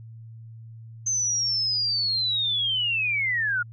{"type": "linear sweep", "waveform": "sine", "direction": "down", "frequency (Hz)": [6272, 1396.9], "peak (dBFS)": -22, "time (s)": [1.06, 3.63], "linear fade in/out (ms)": 10, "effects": ["added 113 Hz sine -40 dBFS peak until 3.72 s"]}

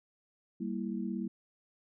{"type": "chord", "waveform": "sine", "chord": "E diminished", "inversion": "first", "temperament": "equal", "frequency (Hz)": [196, 233.1, 329.6], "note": ["G3", "Bb3", "E4"], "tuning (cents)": [0, 0, 0], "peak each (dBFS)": [-36, -37, -40], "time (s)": [0.6, 1.28], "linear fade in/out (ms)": 10, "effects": []}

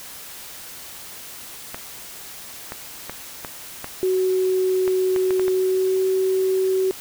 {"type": "clicks", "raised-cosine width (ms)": 0.5, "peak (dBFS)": -15, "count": 10, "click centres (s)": [1.745, 2.721, 3.096, 3.448, 3.844, 4.878, 5.162, 5.307, 5.396, 5.481]}
{"type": "tone with pitch glide", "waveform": "sine", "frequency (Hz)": [372.9, 377.7], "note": ["F#4", "F#4"], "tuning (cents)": [14, 36], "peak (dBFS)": -17, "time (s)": [4.03, 6.91], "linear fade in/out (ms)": 0, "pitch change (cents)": 22, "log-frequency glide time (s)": [5.53, 6.05]}
{"effects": ["white hiss -38 dBFS RMS until 7 s"]}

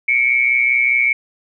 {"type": "tone pair together", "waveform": "sine", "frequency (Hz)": [2191, 2316], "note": ["C#7", "D7"], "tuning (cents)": [-21, -25], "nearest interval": "minor second", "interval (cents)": 96, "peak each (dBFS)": -15, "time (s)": [0.08, 1.13], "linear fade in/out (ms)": 5, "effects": []}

